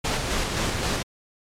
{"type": "noise with tremolo", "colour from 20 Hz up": "pink", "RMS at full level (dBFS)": -24, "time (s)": [0.04, 1.03], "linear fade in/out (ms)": 10, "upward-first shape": "square", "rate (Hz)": 3.8, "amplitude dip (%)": 30, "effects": ["low-pass 8000 Hz 12 dB/octave", "MP3 96 kbps"]}